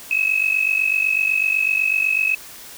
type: tone pair together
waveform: sine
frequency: 2550 / 2598 Hz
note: D#7 / E7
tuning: +42 / -26 cents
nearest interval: unison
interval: 32 cents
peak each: -19 dBFS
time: 0.11-2.35 s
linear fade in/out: 2 ms
effects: white hiss -39 dBFS RMS until 2.77 s